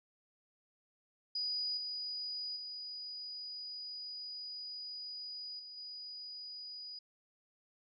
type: tone with level steps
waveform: sine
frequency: 4927 Hz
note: D#8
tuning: 18 cents flat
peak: -34 / -38 / -42 / -47 / -44 dBFS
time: 1.35-6.99 s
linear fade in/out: 5 ms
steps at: 1.77 / 2.56 / 5.59 / 5.77 s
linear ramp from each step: 5 ms
effects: none